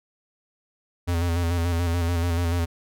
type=tone with vibrato; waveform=square; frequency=85.6 Hz; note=F2; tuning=34 cents flat; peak=-22 dBFS; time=1.07-2.66 s; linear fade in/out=20 ms; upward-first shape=square; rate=6.9 Hz; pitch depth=38 cents each way; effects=none